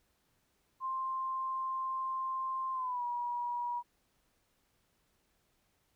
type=tone with pitch glide; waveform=sine; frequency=1051 to 963.8 Hz; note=C6 to B5; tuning=+7 to -43 cents; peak=-33 dBFS; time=0.8-3.83 s; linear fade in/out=50 ms; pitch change=-150 cents; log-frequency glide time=2.73-3.04 s; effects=pink hiss -75 dBFS RMS until 5.95 s